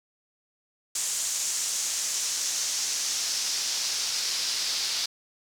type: noise with band-pass filter sweep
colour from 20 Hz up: pink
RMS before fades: -29 dBFS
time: 0.95-5.06 s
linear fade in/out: 5 ms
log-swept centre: 7300 to 4800 Hz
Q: 2.5
effects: none